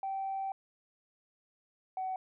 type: tone pair in turn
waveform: sine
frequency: 776 / 752.6 Hz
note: G5 / F#5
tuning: -18 / +29 cents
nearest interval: minor second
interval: 53 cents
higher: first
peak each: -32 / -32 dBFS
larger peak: neither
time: 0.03-0.52 / 1.97-2.16 s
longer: first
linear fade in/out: 2 ms
effects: tanh soft clip ceiling -29 dBFS